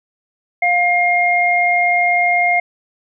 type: tone pair together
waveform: sine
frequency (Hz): 704 / 2128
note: F5 / C7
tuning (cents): +14 / +29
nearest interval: octave + perfect fifth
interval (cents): 1915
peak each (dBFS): -15 / -14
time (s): 0.62-2.6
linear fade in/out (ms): 5
effects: none